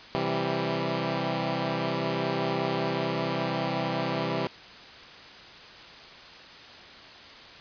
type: chord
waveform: 10% pulse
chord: C major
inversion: none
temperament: equal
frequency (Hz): 130.81 / 164.81 / 196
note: C3 / E3 / G3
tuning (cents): 0 / 0 / 0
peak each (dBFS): -23 / -22 / -24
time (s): 0.15-4.47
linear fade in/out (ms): 0
effects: white hiss -46 dBFS RMS until 7.6 s + resampled to 11025 Hz